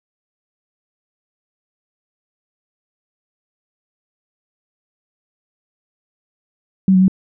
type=tone with pitch steps; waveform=sine; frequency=190.5 / 185.7 / 189 Hz; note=G3 / F#3 / F#3; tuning=-49 / +7 / +37 cents; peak=-8 dBFS; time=6.88-7.081 s; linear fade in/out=2 ms; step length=67 ms; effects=none